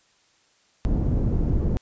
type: low-pass noise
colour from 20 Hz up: pink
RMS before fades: -22 dBFS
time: 0.85-1.77 s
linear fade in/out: 0 ms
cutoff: 250 Hz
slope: 12 dB/octave
effects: white hiss -62 dBFS RMS until 1.81 s + resampled to 16000 Hz